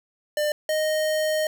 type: tone pair in turn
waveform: square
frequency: 598 / 620.1 Hz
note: D5 / D#5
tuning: +31 / -6 cents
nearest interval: minor second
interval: 63 cents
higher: second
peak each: -22 dBFS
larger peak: neither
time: 0.37-0.52 / 0.69-1.47 s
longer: second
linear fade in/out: 2 ms
effects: none